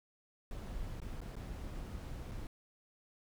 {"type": "noise with dropouts", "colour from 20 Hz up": "brown", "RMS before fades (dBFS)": -43, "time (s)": [0.51, 2.47], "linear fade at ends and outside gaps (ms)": 1, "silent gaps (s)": [[1.002, 1.017], [1.206, 1.215], [1.356, 1.365], [2.313, 2.317]], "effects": []}